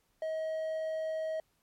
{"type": "tone", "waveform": "triangle", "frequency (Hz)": 635, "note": "D#5", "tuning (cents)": 35, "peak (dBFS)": -30, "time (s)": [0.22, 1.4], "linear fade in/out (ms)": 2, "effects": ["pink hiss -74 dBFS RMS until 1.62 s", "MP3 64 kbps"]}